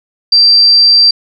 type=tone; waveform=sine; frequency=4699 Hz; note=D8; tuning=in tune; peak=-3 dBFS; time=0.32-1.11 s; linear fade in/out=5 ms; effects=none